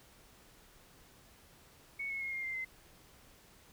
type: tone with pitch steps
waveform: sine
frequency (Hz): 2217 / 2185 / 2154 / 2123 / 2093 / 2063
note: C#7 / C#7 / C7 / C7 / C7 / C7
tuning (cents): 0 / -26 / +50 / +25 / 0 / -25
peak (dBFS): -36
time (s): 1.99-2.65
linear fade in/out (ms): 10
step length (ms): 110
effects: pink hiss -61 dBFS RMS until 3.72 s